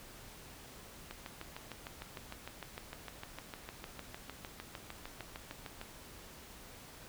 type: click train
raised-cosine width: 0.3 ms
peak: -27 dBFS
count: 32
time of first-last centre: 1.11-5.814 s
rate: 6.59 Hz
effects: pink hiss -53 dBFS RMS until 7.08 s